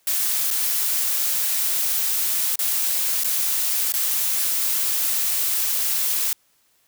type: noise with dropouts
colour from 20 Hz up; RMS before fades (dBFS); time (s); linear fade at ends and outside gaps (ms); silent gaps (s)
blue; -22; 0.07-6.33; 2; 0.505-0.51 / 2.557-2.59 / 3.236-3.244 / 3.922-3.938
effects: white hiss -63 dBFS RMS until 6.87 s